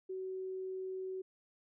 sine tone, 376.2 Hz, F#4, 29 cents sharp, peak -38 dBFS, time 0.09-1.22 s, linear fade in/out 10 ms, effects none

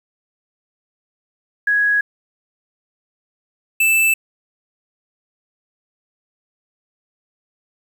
sine / square tone pair in turn, 1665 / 2643 Hz, G#6 / E7, +4 / +4 cents, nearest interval minor sixth, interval 800 cents, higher second, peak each -13 dBFS, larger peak neither, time 1.67-2.01 / 3.8-4.14 s, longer neither, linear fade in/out 5 ms, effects 8-bit

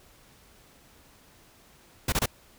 pink noise bursts, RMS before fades -25 dBFS, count 3, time 2.08-2.259 s, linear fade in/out 5 ms, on 43 ms, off 25 ms, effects pink hiss -57 dBFS RMS until 2.58 s

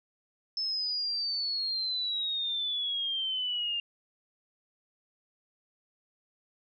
sine exponential sweep, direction down, 5274 to 2794 Hz, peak -29 dBFS, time 0.57-3.8 s, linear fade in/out 2 ms, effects none

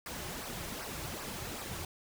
pink noise with flanger, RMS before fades -41 dBFS, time 0.06-1.85 s, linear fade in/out 2 ms, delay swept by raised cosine 0.28 to 4.28 ms, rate 2.6 Hz, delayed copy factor -0.6, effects none

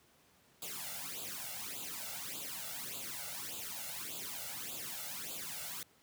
white noise with flanger, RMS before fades -43 dBFS, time 0.62-5.83 s, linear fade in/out 2 ms, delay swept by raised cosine 0.26 to 1.46 ms, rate 1.7 Hz, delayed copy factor +0.85, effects pink hiss -67 dBFS RMS until 6.02 s + high-pass 100 Hz 12 dB/octave

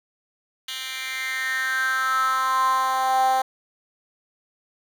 10% pulse tone with high-pass filter sweep, 261.6 Hz, C4, in tune, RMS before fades -23 dBFS, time 0.68-3.42 s, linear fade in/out 5 ms, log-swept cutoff 2800 to 710 Hz, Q 6.7, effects none

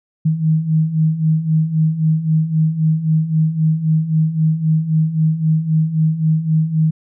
sine beating tone pair, 155.56 / 159.36 Hz, D#3 / D#3, 0 / +42 cents, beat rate 3.8 Hz, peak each -19 / -14 dBFS, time 0.25-6.91 s, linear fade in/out 10 ms, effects none

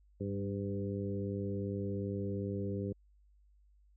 harmonic tone with a mistuned harmonic, 100 Hz, G2, 35 cents sharp, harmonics 1 / 2 / 3 / 4 / 5, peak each -38 / -39 / -43 / -41 / -44 dBFS, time 0.2-2.93 s, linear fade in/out 10 ms, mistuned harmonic 2, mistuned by -23 cents, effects added 50 Hz sine -62 dBFS peak until 3.96 s

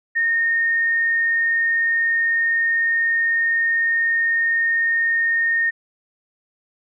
sine tone, 1839 Hz, A#6, 24 cents flat, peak -16 dBFS, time 0.15-5.71 s, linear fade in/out 20 ms, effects none

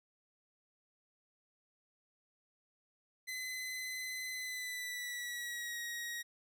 sawtooth tone with pitch glide, 2028 to 1892.2 Hz, B6 to A#6, +45 to +25 cents, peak -36 dBFS, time 3.27-6.23 s, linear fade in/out 20 ms, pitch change -120 cents, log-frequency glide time 4.35-5.79 s, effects none

